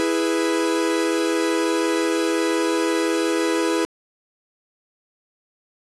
45% pulse chord, E major, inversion none, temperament equal, 329.6 / 415.3 / 493.9 Hz, E4 / G#4 / B4, 0 / 0 / 0 cents, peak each -21 / -25 / -25 dBFS, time 0-3.85 s, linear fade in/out 0 ms, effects resampled to 24000 Hz + 7-bit

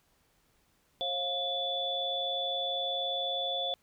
sine tone cluster, 539 / 707 / 3464 Hz, C#5 / F5 / A7, -49 / +21 / -28 cents, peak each -37 / -36 / -32 dBFS, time 1.01-3.74 s, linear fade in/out 0 ms, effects pink hiss -70 dBFS RMS until 3.82 s

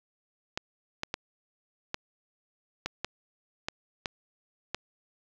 clicks, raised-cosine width 0.2 ms, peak -13 dBFS, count 9, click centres 0.575 / 1.034 / 1.141 / 1.944 / 2.86 / 3.046 / 3.685 / 4.058 / 4.746 s, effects low-pass 6000 Hz 12 dB/octave + 8-bit

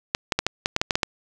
clicks, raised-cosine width 0.2 ms, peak -3 dBFS, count 10, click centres 0.149 / 0.322 / 0.39 / 0.466 / 0.659 / 0.764 / 0.815 / 0.908 / 0.955 / 1.032 s, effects none

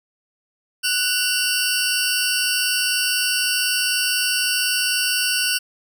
20% pulse tone cluster, 1483 / 2746 / 4692 Hz, F#6 / F7 / D8, +4 / -30 / -2 cents, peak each -18 dBFS, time 0.83-5.59 s, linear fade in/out 20 ms, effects none

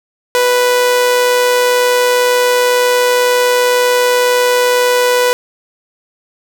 sawtooth tone with amplitude modulation, 493.9 Hz, B4, in tune, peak -4 dBFS, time 0.35-5.33 s, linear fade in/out 0 ms, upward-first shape sine, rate 122 Hz, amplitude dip 30%, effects none

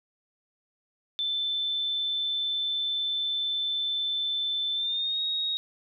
sine tone with pitch glide, 3531 to 3763 Hz, A7 to A#7, +5 to +16 cents, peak -26 dBFS, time 1.19-5.57 s, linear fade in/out 0 ms, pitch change +111 cents, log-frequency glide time 4.74-5.21 s, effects none

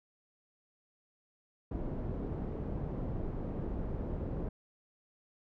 pink low-pass noise, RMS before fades -37 dBFS, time 1.71-4.49 s, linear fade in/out 5 ms, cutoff 460 Hz, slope 12 dB/octave, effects none

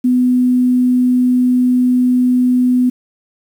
sine tone, 250 Hz, B3, 21 cents sharp, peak -9 dBFS, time 0.04-2.9 s, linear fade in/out 10 ms, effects 7-bit

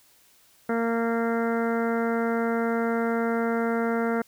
harmonic tone, 230.5 Hz, A#3, 19 cents flat, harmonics 1 / 2 / 3 / 4 / 5 / 6 / 7 / 8 / 9, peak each -26 / -27 / -32 / -37 / -41 / -33 / -40 / -41 / -43 dBFS, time 0.69-4.22 s, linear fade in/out 5 ms, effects white hiss -59 dBFS RMS until 4.27 s

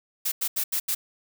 blue noise bursts at uneven times, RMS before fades -26 dBFS, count 5, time 0.25-0.32 / 0.41-0.48 / 0.56-0.64 / 0.72-0.8 / 0.88-0.95 s, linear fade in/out 10 ms, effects none

